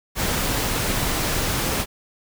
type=noise; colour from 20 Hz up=pink; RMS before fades=-23 dBFS; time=0.15-1.86 s; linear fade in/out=50 ms; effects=none